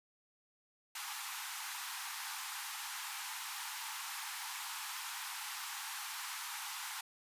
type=high-pass noise; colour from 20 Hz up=pink; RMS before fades=-43 dBFS; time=0.95-7.01 s; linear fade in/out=5 ms; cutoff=800 Hz; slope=96 dB/octave; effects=resampled to 32000 Hz